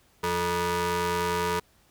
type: ring-modulated tone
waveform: sawtooth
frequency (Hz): 261.6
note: C4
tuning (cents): 0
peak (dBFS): -18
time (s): 0.23-1.6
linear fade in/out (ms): 10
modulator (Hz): 699
effects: pink hiss -62 dBFS RMS until 1.9 s